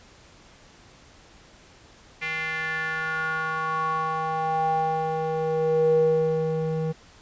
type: tone with band-pass filter sweep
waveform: square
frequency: 159.2 Hz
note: D#3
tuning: 40 cents sharp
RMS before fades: -25 dBFS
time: 2.21-6.93 s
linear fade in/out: 20 ms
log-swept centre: 2200 to 320 Hz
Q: 5.2
effects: pink hiss -52 dBFS RMS until 7.21 s + resampled to 16000 Hz